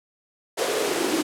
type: noise with high-pass filter sweep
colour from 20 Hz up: pink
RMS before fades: -24 dBFS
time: 0.57-1.23 s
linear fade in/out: 20 ms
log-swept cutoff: 500 to 300 Hz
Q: 4.6
effects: low-pass 11000 Hz 12 dB/octave